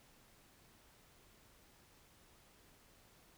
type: silence
effects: pink hiss -66 dBFS RMS until 3.37 s